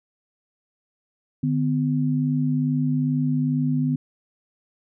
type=tone pair together; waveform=sine; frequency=150.2 / 252.6 Hz; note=D3 / B3; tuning=+39 / +39 cents; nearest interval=major sixth; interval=900 cents; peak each=-22 dBFS; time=1.43-3.96 s; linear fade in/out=5 ms; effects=none